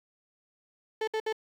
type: tone bursts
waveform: 35% pulse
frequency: 437.8 Hz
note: A4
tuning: 9 cents flat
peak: -26 dBFS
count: 3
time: 1.01-1.327 s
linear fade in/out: 5 ms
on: 65 ms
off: 61 ms
effects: low-pass 4000 Hz 12 dB/octave + 9-bit